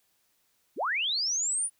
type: linear sweep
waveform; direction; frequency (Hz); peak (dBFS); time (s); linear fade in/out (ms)
sine; up; 166.2 to 9750; -26; 0.76-1.7; 50
effects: white hiss -71 dBFS RMS until 1.79 s